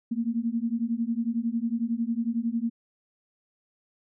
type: beating tone pair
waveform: sine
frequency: 226.3 / 237.3 Hz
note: A3 / A#3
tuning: +49 / +31 cents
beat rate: 11 Hz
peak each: -28 dBFS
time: 0.11-2.7 s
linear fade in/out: 10 ms
effects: none